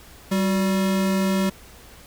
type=tone pair together; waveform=square; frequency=193.5 / 365.3 Hz; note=G3 / F#4; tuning=-22 / -22 cents; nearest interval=major seventh; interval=1100 cents; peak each=-20 / -30 dBFS; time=0.31-1.5 s; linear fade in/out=10 ms; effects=added 60 Hz sine -51 dBFS peak until 2.06 s + pink hiss -47 dBFS RMS until 2.06 s